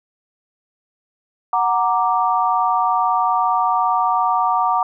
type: chord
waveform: sine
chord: Gb augmented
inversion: none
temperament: equal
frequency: 740 / 932.3 / 1174.7 Hz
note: Gb5 / Bb5 / D6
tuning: 0 / 0 / 0 cents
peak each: -19 dBFS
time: 1.53-4.83 s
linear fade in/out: 2 ms
effects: none